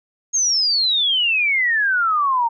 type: exponential sweep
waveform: sine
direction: down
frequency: 6600 to 906 Hz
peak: -15 dBFS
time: 0.33-2.49 s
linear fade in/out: 20 ms
effects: none